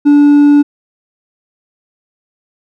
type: tone with hard clipping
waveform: triangle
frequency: 290 Hz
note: D4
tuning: 22 cents flat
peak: -4 dBFS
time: 0.05-0.63 s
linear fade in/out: 20 ms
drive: 5 dB
effects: none